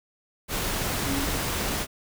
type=tone in noise; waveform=sine; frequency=276.4 Hz; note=C#4; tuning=5 cents flat; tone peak=-28 dBFS; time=1.04-1.27 s; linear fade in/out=50 ms; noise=pink; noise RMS=-28 dBFS; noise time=0.48-1.87 s; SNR=-3 dB; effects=none